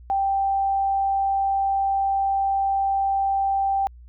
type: tone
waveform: sine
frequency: 784 Hz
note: G5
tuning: in tune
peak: -19 dBFS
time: 0.1-3.87 s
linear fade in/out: 0 ms
effects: added 60 Hz sine -42 dBFS peak until 4.08 s